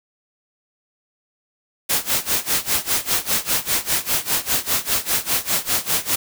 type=noise with tremolo; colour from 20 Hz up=white; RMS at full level=-18 dBFS; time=1.89-6.16 s; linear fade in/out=10 ms; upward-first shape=sine; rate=5 Hz; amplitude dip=90%; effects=none